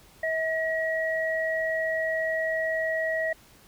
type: tone pair together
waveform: sine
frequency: 643 / 1908 Hz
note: E5 / A#6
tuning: -43 / +40 cents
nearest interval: octave + perfect fifth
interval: 1883 cents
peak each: -27 / -28 dBFS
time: 0.23-3.33 s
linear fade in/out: 5 ms
effects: pink hiss -55 dBFS RMS until 3.67 s